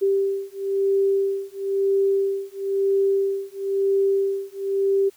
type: beating tone pair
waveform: sine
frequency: 392 / 393 Hz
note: G4 / G4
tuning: 0 / +4 cents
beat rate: 1 Hz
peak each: -22 dBFS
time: 0.01-5.1 s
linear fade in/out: 20 ms
effects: white hiss -56 dBFS RMS until 5.16 s